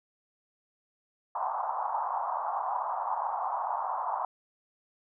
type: band-pass noise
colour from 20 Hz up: pink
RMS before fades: -32 dBFS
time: 1.35-4.25 s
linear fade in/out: 2 ms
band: 740 to 1100 Hz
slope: 48 dB/octave
effects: none